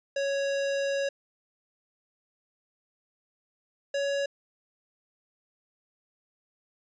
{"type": "tone pair in turn", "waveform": "square", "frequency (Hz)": [555, 560.2], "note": ["C#5", "C#5"], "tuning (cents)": [2, 18], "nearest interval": "unison", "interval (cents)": 16, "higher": "second", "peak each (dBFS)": -27, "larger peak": "neither", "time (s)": [[0.16, 1.09], [3.94, 4.26]], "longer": "first", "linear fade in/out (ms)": 5, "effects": ["resampled to 16000 Hz"]}